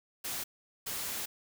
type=noise bursts at uneven times; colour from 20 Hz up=white; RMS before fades=-37 dBFS; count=2; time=0.24-0.44 / 0.86-1.26 s; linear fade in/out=10 ms; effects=none